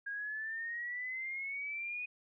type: exponential sweep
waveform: sine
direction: up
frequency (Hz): 1622 to 2489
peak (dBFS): -37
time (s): 0.06-2.06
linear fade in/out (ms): 10
effects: none